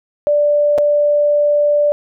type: tone with dropouts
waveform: sine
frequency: 587.3 Hz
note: D5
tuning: in tune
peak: -10 dBFS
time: 0.27-1.92 s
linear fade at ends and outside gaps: 0 ms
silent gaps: 0.779-0.784 s
effects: none